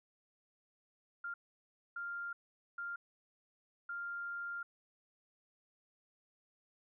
sine tone bursts at uneven times, 1396.9 Hz, F6, in tune, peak -39 dBFS, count 4, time 1.24-1.34 / 1.96-2.33 / 2.78-2.96 / 3.89-4.63 s, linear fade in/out 5 ms, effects none

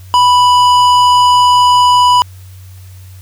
sine tone with tanh clipping, 987.8 Hz, B5, in tune, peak -7 dBFS, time 0.14-2.22 s, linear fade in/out 0 ms, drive 14 dB, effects added 93 Hz sine -31 dBFS peak until 3.21 s + white hiss -45 dBFS RMS until 3.21 s

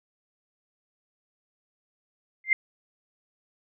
sine tone with exponential growth, 2093 Hz, C7, in tune, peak -13 dBFS, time 2.44-2.53 s, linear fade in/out 2 ms, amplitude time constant 19 ms, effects none

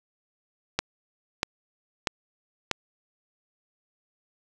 click train, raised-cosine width 0.2 ms, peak -6 dBFS, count 4, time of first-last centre 0.79-2.713 s, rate 1.56 Hz, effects none

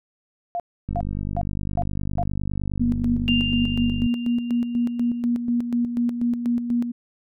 sine tone bursts, 698.5 Hz, F5, in tune, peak -23 dBFS, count 5, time 0.55-2.23 s, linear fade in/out 0 ms, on 48 ms, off 360 ms
click train, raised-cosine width 5 ms, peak -16 dBFS, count 159, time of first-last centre 0.89-4.063 s, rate 49.8 Hz
sine tone with tremolo, 239.1 Hz, A#3, 44 cents sharp, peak -18 dBFS, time 2.8-6.92 s, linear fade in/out 10 ms, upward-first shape square, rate 4.1 Hz, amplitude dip 55%
sine tone with exponential decay, 2794 Hz, F7, in tune, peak -20 dBFS, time 3.28-5.22 s, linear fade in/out 0 ms, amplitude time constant 420 ms
effects none

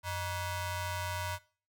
sawtooth ring-modulated tone, 523.3 Hz, C5, in tune, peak -27 dBFS, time 0.03-1.39 s, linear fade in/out 50 ms, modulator 432 Hz, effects noise-tail reverb RT60 0.4 s tail -20 dB re dry

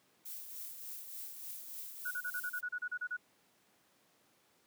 violet noise with tremolo, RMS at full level -44 dBFS, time 0.25-2.61 s, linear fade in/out 10 ms, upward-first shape triangle, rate 3.4 Hz, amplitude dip 50%
sine tone bursts, 1465 Hz, F#6, 18 cents flat, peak -35 dBFS, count 12, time 2.05-3.169 s, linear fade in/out 10 ms, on 63 ms, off 33 ms
effects pink hiss -70 dBFS RMS until 4.66 s + high-pass 200 Hz 12 dB/octave

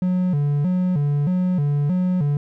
triangle tone with vibrato, 162.4 Hz, E3, 26 cents flat, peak -15 dBFS, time 0.02-2.37 s, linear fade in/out 2 ms, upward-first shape square, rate 1.6 Hz, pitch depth 200 cents each way, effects none

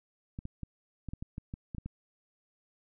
clicks, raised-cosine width 5 ms, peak -26 dBFS, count 11, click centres 0.389 / 0.454 / 0.633 / 1.087 / 1.135 / 1.225 / 1.381 / 1.539 / 1.748 / 1.783 / 1.86 s, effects none

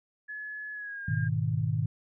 sine tone with pitch glide, 1705 to 1614.9 Hz, G#6 to G#6, +45 to -49 cents, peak -36 dBFS, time 0.28-1.29 s, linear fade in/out 20 ms, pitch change -94 cents, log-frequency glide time 0.73-1.03 s
sine chord, G# minor, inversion none, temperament equal, 103.83 / 123.47 / 155.56 Hz, G#2 / B2 / D#3, 0 / 0 / 0 cents, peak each -30 dBFS, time 1.08-1.86 s, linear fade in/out 5 ms
effects none

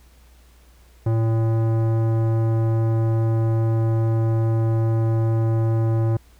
sine tone with tanh clipping, 112.8 Hz, A2, 44 cents sharp, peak -19 dBFS, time 1.06-6.17 s, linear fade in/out 5 ms, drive 16 dB, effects added 60 Hz sine -49 dBFS peak until 6.39 s + pink hiss -57 dBFS RMS until 6.39 s

